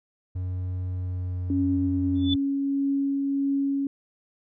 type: tone with pitch glide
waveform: triangle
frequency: 91.4 to 88.7 Hz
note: F#2 to F2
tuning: -21 to +27 cents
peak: -25 dBFS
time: 0.35-2.36 s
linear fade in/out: 10 ms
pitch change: -52 cents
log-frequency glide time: 0.9-2.23 s
type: tone with tremolo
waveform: sine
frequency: 277.2 Hz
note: C#4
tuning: in tune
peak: -21 dBFS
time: 1.5-3.87 s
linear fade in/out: 2 ms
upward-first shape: triangle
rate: 1.6 Hz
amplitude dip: 25%
type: tone with exponential growth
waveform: sine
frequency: 3484 Hz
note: A7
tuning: 18 cents flat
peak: -22 dBFS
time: 2.15-2.34 s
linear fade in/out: 5 ms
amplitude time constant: 41 ms
effects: none